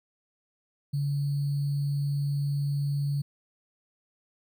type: tone with sample-and-hold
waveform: sine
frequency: 142.4 Hz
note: C#3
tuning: 47 cents sharp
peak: -25 dBFS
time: 0.93-3.22 s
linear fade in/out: 10 ms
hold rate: 4410 Hz
effects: none

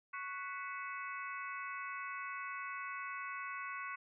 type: harmonic tone with a mistuned harmonic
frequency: 370 Hz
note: F#4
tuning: in tune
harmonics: 3 / 4 / 5 / 6 / 7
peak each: -44 / -46 / -48 / -50 / -51 dBFS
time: 0.13-3.96 s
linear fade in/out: 10 ms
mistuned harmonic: 5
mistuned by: +120 cents
effects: none

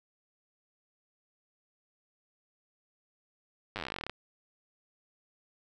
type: slowing click train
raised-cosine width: 0.3 ms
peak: -20 dBFS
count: 20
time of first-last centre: 3.76-4.096 s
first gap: 9 ms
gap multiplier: 1.07
effects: none

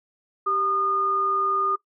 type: tone pair together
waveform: sine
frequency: 390 / 1221.1 Hz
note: G4 / D#6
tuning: -9 / -33 cents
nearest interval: octave + minor sixth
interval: 1976 cents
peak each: -31 / -21 dBFS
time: 0.46-1.76 s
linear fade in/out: 10 ms
effects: noise-tail reverb RT60 0.1 s tail -18 dB re dry

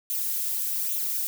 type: noise with flanger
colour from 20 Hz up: violet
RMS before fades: -28 dBFS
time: 0.1-1.27 s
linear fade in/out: 0 ms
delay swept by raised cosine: 0.29 to 2.89 ms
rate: 1.2 Hz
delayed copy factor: +0.6
effects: none

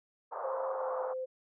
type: band-pass noise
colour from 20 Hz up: white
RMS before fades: -39 dBFS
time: 0.31-1.14 s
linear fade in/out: 20 ms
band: 470 to 1200 Hz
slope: 48 dB/octave
type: tone with pitch glide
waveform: sine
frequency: 529 to 516.3 Hz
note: C5 to C5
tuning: +19 to -23 cents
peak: -34 dBFS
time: 0.43-1.26 s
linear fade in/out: 20 ms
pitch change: -42 cents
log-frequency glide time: 0.67-0.96 s
effects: none

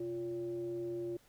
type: tone with frequency modulation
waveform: sine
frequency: 349.2 Hz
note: F4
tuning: in tune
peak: -36 dBFS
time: 0-1.17 s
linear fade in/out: 5 ms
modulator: 220 Hz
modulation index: 0.44
effects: pink hiss -66 dBFS RMS until 1.28 s

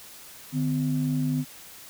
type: tone pair together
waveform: sine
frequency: 150.3 / 253.9 Hz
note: D3 / B3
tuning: +40 / +48 cents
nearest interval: major sixth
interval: 908 cents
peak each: -25 dBFS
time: 0.52-1.45 s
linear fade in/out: 50 ms
effects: tanh soft clip ceiling -16 dBFS + white hiss -46 dBFS RMS until 1.89 s

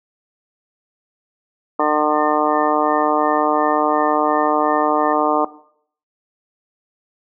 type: harmonic tone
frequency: 151.1 Hz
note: D3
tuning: 50 cents sharp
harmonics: 2 / 3 / 4 / 5 / 6 / 7 / 8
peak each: -22 / -22 / -22 / -22 / -22 / -22 / -22 dBFS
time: 1.79-5.45 s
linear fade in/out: 5 ms
type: tone with tremolo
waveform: sine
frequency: 1801 Hz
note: A6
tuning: 40 cents sharp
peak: -28 dBFS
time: 1.8-5.13 s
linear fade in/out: 5 ms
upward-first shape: sine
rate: 2.8 Hz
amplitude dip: 100%
effects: noise-tail reverb RT60 0.6 s tail -17 dB re dry

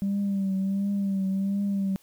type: tone with vibrato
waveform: sine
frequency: 196.1 Hz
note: G3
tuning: 1 cent sharp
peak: -22 dBFS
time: 0.02-1.96 s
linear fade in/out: 0 ms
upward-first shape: triangle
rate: 1.4 Hz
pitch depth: 51 cents each way
effects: tanh soft clip ceiling -21 dBFS + white hiss -60 dBFS RMS until 2.02 s

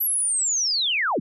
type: linear sweep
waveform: sine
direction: down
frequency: 11950 to 121.2 Hz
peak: -20 dBFS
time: 0-1.2 s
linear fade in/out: 10 ms
effects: none

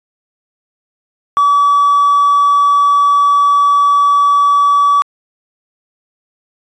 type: tone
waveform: triangle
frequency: 1145 Hz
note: D6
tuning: 44 cents flat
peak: -4 dBFS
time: 1.37-5.02 s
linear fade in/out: 0 ms
effects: tanh soft clip ceiling -3 dBFS + resampled to 22050 Hz

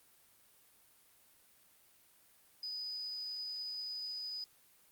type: tone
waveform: sine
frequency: 4978 Hz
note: D#8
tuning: in tune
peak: -38 dBFS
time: 2.63-4.44 s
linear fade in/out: 2 ms
effects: white hiss -66 dBFS RMS until 4.91 s + Opus 32 kbps

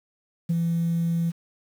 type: tone with ADSR envelope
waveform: sine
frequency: 168.1 Hz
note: E3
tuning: 34 cents sharp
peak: -17 dBFS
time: 0.49-1.32 s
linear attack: 13 ms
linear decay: 28 ms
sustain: -3 dB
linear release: 29 ms
effects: tanh soft clip ceiling -18 dBFS + 8-bit

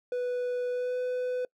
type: tone with pitch glide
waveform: triangle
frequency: 493.9 to 500.5 Hz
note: B4 to B4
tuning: 0 to +23 cents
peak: -26 dBFS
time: 0.12-1.45 s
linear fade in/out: 2 ms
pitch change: +23 cents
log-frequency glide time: 0.7-0.98 s
effects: noise-tail reverb RT60 0.1 s tail -25 dB re dry

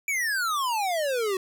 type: exponential sweep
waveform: square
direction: down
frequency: 2349 to 367.9 Hz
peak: -25 dBFS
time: 0.08-1.37 s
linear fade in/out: 2 ms
effects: none

